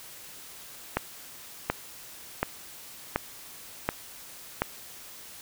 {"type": "click train", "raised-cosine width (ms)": 0.5, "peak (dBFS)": -9, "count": 6, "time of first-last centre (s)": [0.97, 4.62], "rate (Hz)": 1.37, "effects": ["white hiss -46 dBFS RMS until 5.41 s"]}